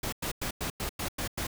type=noise bursts; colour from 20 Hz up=pink; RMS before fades=-33 dBFS; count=8; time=0.03-1.469 s; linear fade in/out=5 ms; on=95 ms; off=97 ms; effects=none